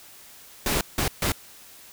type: noise bursts at uneven times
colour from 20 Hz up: pink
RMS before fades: -24 dBFS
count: 3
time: 0.66-0.81 / 0.98-1.08 / 1.22-1.32 s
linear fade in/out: 2 ms
effects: white hiss -48 dBFS RMS until 1.92 s